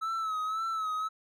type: tone with vibrato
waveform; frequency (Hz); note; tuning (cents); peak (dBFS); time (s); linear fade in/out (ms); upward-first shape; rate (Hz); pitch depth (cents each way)
triangle; 1298; E6; -27; -28; 0.01-1.09; 20; sine; 1.9; 55
effects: none